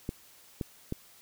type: clicks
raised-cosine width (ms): 3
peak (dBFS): -19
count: 3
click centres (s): 0.091 / 0.612 / 0.924
effects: white hiss -57 dBFS RMS until 1.21 s